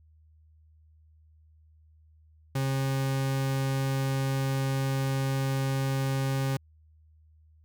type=tone; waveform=40% pulse; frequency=134.9 Hz; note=C#3; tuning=47 cents flat; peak=-25 dBFS; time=2.55-6.57 s; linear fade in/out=5 ms; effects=added 78 Hz sine -56 dBFS peak until 7.64 s